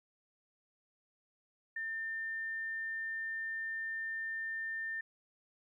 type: tone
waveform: sine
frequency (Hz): 1800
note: A6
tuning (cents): +39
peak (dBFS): -36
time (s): 1.76-5.01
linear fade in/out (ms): 5
effects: 13-bit